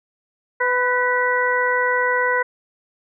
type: harmonic tone with a mistuned harmonic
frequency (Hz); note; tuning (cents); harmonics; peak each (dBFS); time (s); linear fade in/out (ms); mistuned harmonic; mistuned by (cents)
498; B4; +14; 1 / 2 / 3 / 4; -22 / -22 / -22 / -22; 0.6-2.43; 10; 4; -36
effects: none